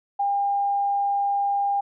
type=tone; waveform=sine; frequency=803 Hz; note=G5; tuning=41 cents sharp; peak=-20 dBFS; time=0.19-1.81 s; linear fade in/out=10 ms; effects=none